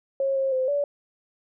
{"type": "tone with pitch steps", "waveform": "sine", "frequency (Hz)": [543, 537, 518, 574], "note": ["C#5", "C5", "C5", "D5"], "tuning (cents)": [-36, 45, -17, -40], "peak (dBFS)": -21, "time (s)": [0.2, 0.84], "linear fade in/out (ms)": 2, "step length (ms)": 160, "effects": []}